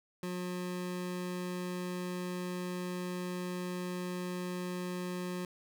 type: tone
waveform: 25% pulse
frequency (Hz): 180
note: F#3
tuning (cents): -47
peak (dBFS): -32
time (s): 0.23-5.45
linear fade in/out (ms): 2
effects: none